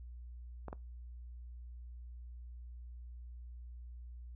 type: clicks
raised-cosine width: 1 ms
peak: -29 dBFS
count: 2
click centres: 0.683 / 0.729 s
effects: noise-tail reverb RT60 0.2 s tail -22 dB re dry + added 60 Hz sine -46 dBFS peak until 4.35 s